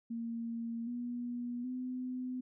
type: tone with pitch steps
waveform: sine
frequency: 231.2 / 242 / 253.3 Hz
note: A#3 / B3 / B3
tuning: -14 / -35 / +44 cents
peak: -36 dBFS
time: 0.1-2.41 s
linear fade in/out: 10 ms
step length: 770 ms
effects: none